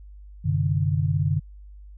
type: tone cluster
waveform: sine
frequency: 96.4 / 132 / 150.1 Hz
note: G2 / C3 / D3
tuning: -28 / +16 / +38 cents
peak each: -24 / -26 / -23 dBFS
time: 0.44-1.4 s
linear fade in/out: 20 ms
effects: added 50 Hz sine -41 dBFS peak until 1.97 s